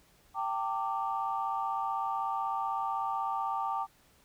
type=chord; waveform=sine; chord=G suspended second; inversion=none; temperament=equal with one note detuned; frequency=784 / 900 / 1174.7 Hz; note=G5 / A5 / D6; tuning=0 / +39 / 0 cents; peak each=-34 dBFS; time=0.34-3.87 s; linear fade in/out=50 ms; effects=tanh soft clip ceiling -20 dBFS + pink hiss -64 dBFS RMS until 4.24 s